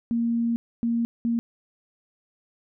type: tone bursts at uneven times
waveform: sine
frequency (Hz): 233.1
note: A#3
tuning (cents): 0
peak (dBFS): -21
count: 3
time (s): 0.11-0.56 / 0.83-1.05 / 1.25-1.39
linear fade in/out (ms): 0
effects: none